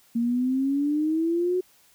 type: exponential sweep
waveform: sine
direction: up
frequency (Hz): 230.5 to 370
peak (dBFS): -21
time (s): 0.15-1.61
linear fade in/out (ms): 10
effects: white hiss -59 dBFS RMS until 1.94 s